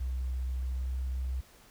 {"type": "tone with pitch glide", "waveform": "sine", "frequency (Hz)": [63.8, 64.47], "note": ["C2", "C2"], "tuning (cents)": [-43, -25], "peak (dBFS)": -29, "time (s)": [0, 1.41], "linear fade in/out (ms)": 10, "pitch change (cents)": 18, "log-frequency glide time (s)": [0.65, 1.04], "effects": ["tanh soft clip ceiling -27 dBFS", "pink hiss -58 dBFS RMS until 1.7 s"]}